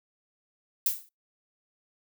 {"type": "noise with exponential decay", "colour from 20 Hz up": "violet", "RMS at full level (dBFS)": -22, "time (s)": [0.86, 1.09], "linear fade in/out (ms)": 1, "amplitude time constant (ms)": 48, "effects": ["noise-tail reverb RT60 0.2 s tail -25 dB re dry"]}